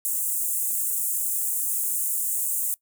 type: high-pass noise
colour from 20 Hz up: pink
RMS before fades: -26 dBFS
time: 0.05-2.74 s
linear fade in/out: 0 ms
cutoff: 7600 Hz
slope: 48 dB/octave
effects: noise-tail reverb RT60 0.1 s tail -22 dB re dry